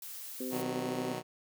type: noise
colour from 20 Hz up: blue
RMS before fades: -44 dBFS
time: 0.02-0.62 s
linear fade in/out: 2 ms
type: harmonic tone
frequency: 128 Hz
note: C3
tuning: 38 cents flat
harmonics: 2 / 3 / 4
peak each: -37 / -41 / -43 dBFS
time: 0.4-1.13 s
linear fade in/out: 5 ms
type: chord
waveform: 10% pulse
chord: B major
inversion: none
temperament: just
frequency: 123.47 / 154.34 / 185.21 Hz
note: B2 / D#3 / F#3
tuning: 0 / -14 / +2 cents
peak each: -33 dBFS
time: 0.5-1.23 s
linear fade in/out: 50 ms
effects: none